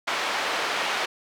pink band-pass noise, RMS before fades -27 dBFS, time 0.07-1.06 s, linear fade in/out 10 ms, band 710 to 3700 Hz, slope 12 dB/octave, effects none

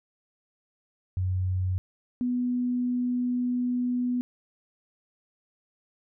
sine tone pair in turn, 92.5 / 246.9 Hz, F#2 / B3, 0 / 0 cents, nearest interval octave + perfect fourth, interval 1700 cents, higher second, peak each -24 dBFS, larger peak neither, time 1.17-1.78 / 2.21-4.21 s, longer second, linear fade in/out 0 ms, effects none

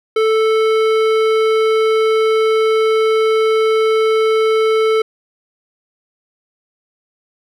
triangle tone with hard clipping, 440 Hz, A4, in tune, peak -13 dBFS, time 0.16-5.02 s, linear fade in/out 5 ms, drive 18 dB, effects none

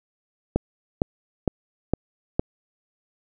click train, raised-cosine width 2 ms, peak -6 dBFS, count 5, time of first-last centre 0.56-2.395 s, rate 2.18 Hz, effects none

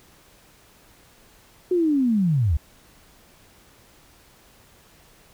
sine linear sweep, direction down, 370 to 66 Hz, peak -17 dBFS, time 1.71-2.57 s, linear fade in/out 5 ms, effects pink hiss -54 dBFS RMS until 5.33 s

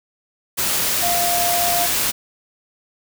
sine tone in noise, 698.5 Hz, F5, in tune, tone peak -20 dBFS, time 1.02-1.87 s, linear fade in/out 20 ms, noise white, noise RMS -20 dBFS, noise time 0.57-2.12 s, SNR -3 dB, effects none

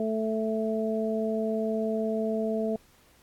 harmonic tone, 220 Hz, A3, in tune, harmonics 1 / 2 / 3, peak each -29 / -30 / -31 dBFS, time 0-2.76 s, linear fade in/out 2 ms, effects pink hiss -61 dBFS RMS until 3.22 s + AAC 64 kbps

